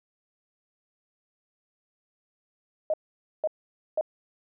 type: tone bursts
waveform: sine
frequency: 622.3 Hz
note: D#5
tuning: in tune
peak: -22 dBFS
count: 3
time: 2.9-4.011 s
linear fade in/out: 2 ms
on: 37 ms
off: 500 ms
effects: none